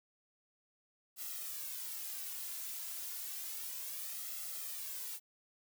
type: noise with flanger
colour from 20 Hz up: blue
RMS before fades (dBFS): -43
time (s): 1.16-5.2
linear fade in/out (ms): 50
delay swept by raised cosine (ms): 1.5 to 3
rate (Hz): 0.31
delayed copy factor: +0.65
effects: none